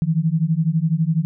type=beating tone pair; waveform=sine; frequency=155.56 / 167.56 Hz; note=D#3 / E3; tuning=0 / +29 cents; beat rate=12 Hz; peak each=-19 dBFS; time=0.02-1.25 s; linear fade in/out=0 ms; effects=none